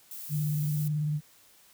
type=noise; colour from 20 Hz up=violet; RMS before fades=-41 dBFS; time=0.11-0.88 s; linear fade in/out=2 ms
type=tone with vibrato; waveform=sine; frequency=150.3 Hz; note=D3; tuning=40 cents sharp; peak=-26 dBFS; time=0.29-1.21 s; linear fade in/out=50 ms; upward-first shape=square; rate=18 Hz; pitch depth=27 cents each way
effects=white hiss -59 dBFS RMS until 1.73 s